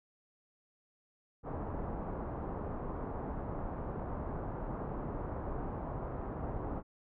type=low-pass noise; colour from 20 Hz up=pink; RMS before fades=-39 dBFS; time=1.43-6.83 s; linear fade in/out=50 ms; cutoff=1100 Hz; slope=24 dB/octave; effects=none